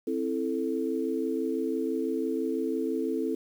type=chord; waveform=sine; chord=A minor; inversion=first; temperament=just; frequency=264 / 330 / 440 Hz; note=C4 / E4 / A4; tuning=+16 / +2 / 0 cents; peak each=-31 dBFS; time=0.07-3.35 s; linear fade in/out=5 ms; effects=9-bit